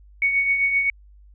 sine tone with tremolo, 2227 Hz, C#7, 7 cents sharp, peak -15 dBFS, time 0.22-0.9 s, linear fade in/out 2 ms, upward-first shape triangle, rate 7.7 Hz, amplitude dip 55%, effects added 50 Hz sine -46 dBFS peak until 1.34 s

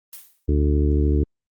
blue noise with exponential decay, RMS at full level -35 dBFS, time 0.13-0.46 s, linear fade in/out 0 ms, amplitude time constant 71 ms
harmonic tone, 73.3 Hz, D2, 3 cents flat, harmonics 1 / 2 / 3 / 4 / 5 / 6, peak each -17 / -27 / -31 / -25 / -27 / -30 dBFS, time 0.48-1.24 s, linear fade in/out 10 ms
effects Opus 24 kbps

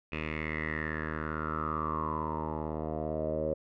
10% pulse tone with low-pass filter sweep, 77.78 Hz, D#2, in tune, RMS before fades -34 dBFS, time 0.12-3.54 s, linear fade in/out 5 ms, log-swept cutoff 2500 to 550 Hz, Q 9.3, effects none

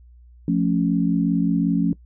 sine chord, F augmented, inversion none, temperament equal, 174.61 / 220 / 277.2 Hz, F3 / A3 / C#4, 0 / 0 / 0 cents, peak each -20 / -23 / -21 dBFS, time 0.48-1.93 s, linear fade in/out 2 ms, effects noise-tail reverb RT60 0.1 s tail -21 dB re dry + added 60 Hz sine -45 dBFS peak until 2.05 s

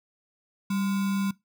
sine tone with sample-and-hold, 196 Hz, G3, in tune, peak -24 dBFS, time 0.7-1.31 s, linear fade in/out 5 ms, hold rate 1225 Hz, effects noise-tail reverb RT60 0.2 s tail -21 dB re dry

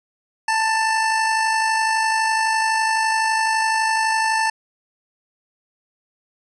25% pulse tone with amplitude modulation, 886 Hz, A5, 12 cents sharp, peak -12 dBFS, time 0.48-4.5 s, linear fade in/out 5 ms, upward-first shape sine, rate 51.9 Hz, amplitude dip 35%, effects resampled to 22050 Hz

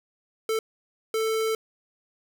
square tone bursts at uneven times, 442.6 Hz, A4, 10 cents sharp, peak -24 dBFS, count 2, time 0.49-0.59 / 1.14-1.55 s, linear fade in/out 2 ms, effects none

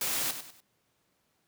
white noise with echo, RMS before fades -31 dBFS, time 0.01-0.31 s, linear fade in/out 2 ms, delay 98 ms, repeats 3, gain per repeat -9 dB, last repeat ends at 0.604 s, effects pink hiss -73 dBFS RMS until 1.47 s + high-pass 100 Hz 12 dB/octave

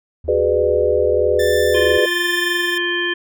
triangle tone, 77.78 Hz, D#2, in tune, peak -26 dBFS, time 0.24-1.98 s, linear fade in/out 5 ms
sine chord, G# half-diminished seventh, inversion third, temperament just, 373.8 / 415.3 / 498.4 / 598 Hz, F#4 / G#4 / B4 / D5, +18 / 0 / +16 / +31 cents, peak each -21 / -18 / -17 / -20 dBFS, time 0.28-2.06 s, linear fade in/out 5 ms
sawtooth tone with tremolo, 1769 Hz, A6, 9 cents sharp, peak -18 dBFS, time 1.39-2.78 s, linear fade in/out 5 ms, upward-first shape triangle, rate 1.3 Hz, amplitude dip 40%
harmonic tone, 349.2 Hz, F4, in tune, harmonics 1 / 3 / 5 / 7 / 9, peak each -23 / -31 / -20 / -31 / -24 dBFS, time 1.74-3.14 s, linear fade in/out 10 ms
effects none

